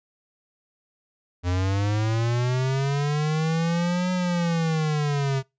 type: linear two-way sweep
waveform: square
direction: up then down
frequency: 87.31 to 183.3 to 132.5 Hz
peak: -22 dBFS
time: 1.43-5.43 s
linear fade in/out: 50 ms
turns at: 4.12 s
effects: noise-tail reverb RT60 0.2 s tail -23 dB re dry + resampled to 16000 Hz